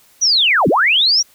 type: linear two-way sweep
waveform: sine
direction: down then up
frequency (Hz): 6040 to 130.81 to 5850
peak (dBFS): -10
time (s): 0.21-1.23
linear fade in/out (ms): 20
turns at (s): 0.68
effects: white hiss -51 dBFS RMS until 1.34 s